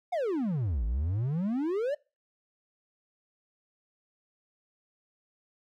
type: exponential two-way sweep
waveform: triangle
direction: down then up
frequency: 757 to 51.7 to 613 Hz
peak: -25 dBFS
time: 0.12-1.95 s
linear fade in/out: 10 ms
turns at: 0.85 s
effects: noise-tail reverb RT60 0.3 s tail -24 dB re dry